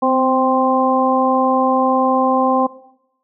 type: harmonic tone with a mistuned harmonic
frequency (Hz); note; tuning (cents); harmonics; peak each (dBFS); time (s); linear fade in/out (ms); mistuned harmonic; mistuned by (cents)
261.6; C4; 0; 1 / 2 / 3 / 4; -18 / -18 / -18 / -18; 0.02-2.67; 10; 1; -25
effects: noise-tail reverb RT60 0.8 s tail -18 dB re dry